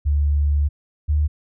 sine tone pair in turn, 72.7 / 74.79 Hz, D2 / D2, -17 / +32 cents, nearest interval unison, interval 49 cents, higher second, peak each -15 dBFS, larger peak neither, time 0.05-0.69 / 1.08-1.28 s, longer first, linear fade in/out 20 ms, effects none

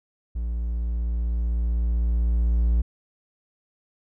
triangle tone with level ramp, 57.9 Hz, A#1, 11 cents flat, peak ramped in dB -23 to -15 dBFS, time 0.35-2.82 s, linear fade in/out 10 ms, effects none

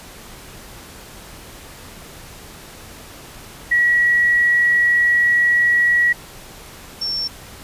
sine tone pair in turn, 1923 / 5439 Hz, B6 / F8, -47 / -47 cents, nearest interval octave + tritone, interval 1800 cents, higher second, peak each -12 / -20 dBFS, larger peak first, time 3.71-6.13 / 7.01-7.28 s, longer first, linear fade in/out 10 ms, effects pink hiss -39 dBFS RMS until 7.63 s + resampled to 32000 Hz

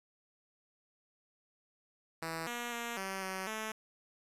5% pulse tone with pitch steps, 163.2 / 239.5 / 235.6 / 192.3 / 189.4 / 218.2 Hz, E3 / A#3 / A#3 / G3 / F#3 / A3, -17 / +47 / +19 / -33 / +41 / -14 cents, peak -26 dBFS, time 2.22-3.72 s, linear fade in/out 5 ms, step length 250 ms, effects resampled to 32000 Hz + 10-bit

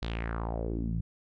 sawtooth tone with low-pass filter sweep, 56.7 Hz, A#1, 47 cents flat, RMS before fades -33 dBFS, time 0.02-1.01 s, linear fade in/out 5 ms, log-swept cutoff 4200 to 140 Hz, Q 3.6, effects none

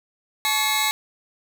sawtooth tone cluster, 860 / 1121 / 2167 / 3872 Hz, A5 / C#6 / C#7 / B7, -40 / +19 / -40 / -35 cents, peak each -22 / -25 / -21 / -21 dBFS, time 0.45-0.91 s, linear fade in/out 0 ms, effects none

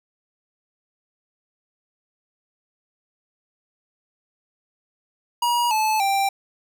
square tone with pitch steps, 957 / 867.5 / 786.4 Hz, A#5 / A5 / G5, +45 / -25 / +5 cents, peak -19 dBFS, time 5.42-6.29 s, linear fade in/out 5 ms, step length 290 ms, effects none

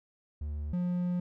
triangle tone pair in turn, 74.2 / 177.81 Hz, D2 / F3, +18 / +31 cents, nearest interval octave + minor third, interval 1513 cents, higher second, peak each -31 / -26 dBFS, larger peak second, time 0.41-0.73 / 0.73-1.2 s, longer second, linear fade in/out 5 ms, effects none

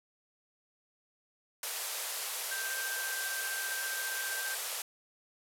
white band-pass noise, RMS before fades -38 dBFS, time 1.63-4.82 s, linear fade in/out 2 ms, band 430 to 14000 Hz, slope 48 dB/octave
sine tone with tremolo, 1568 Hz, G6, in tune, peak -35 dBFS, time 2.51-4.55 s, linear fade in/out 5 ms, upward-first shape sine, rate 15 Hz, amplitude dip 30%
effects none

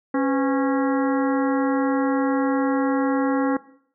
harmonic tone with a mistuned harmonic, 274.4 Hz, C#4, 17 cents flat, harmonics 1 / 2 / 3 / 4 / 5 / 6 / 7, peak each -20 / -26 / -30 / -32 / -34 / -36 / -37 dBFS, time 0.14-3.57 s, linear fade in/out 5 ms, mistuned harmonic 2, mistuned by -140 cents, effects noise-tail reverb RT60 0.6 s tail -18 dB re dry

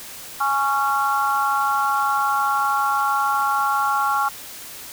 sine chord, Db major, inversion second, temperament equal with one note detuned, 830.6 / 1108.7 / 1376.1 Hz, Ab5 / Db6 / F6, 0 / 0 / -26 cents, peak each -22 dBFS, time 0.4-4.29 s, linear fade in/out 10 ms, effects white hiss -37 dBFS RMS until 4.92 s

